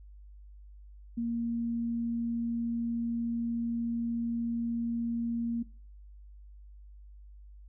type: tone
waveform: sine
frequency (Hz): 233.3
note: A#3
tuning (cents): +2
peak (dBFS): -29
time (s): 1.17-5.63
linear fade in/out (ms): 10
effects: noise-tail reverb RT60 0.4 s tail -21 dB re dry + added 50 Hz sine -48 dBFS peak until 7.68 s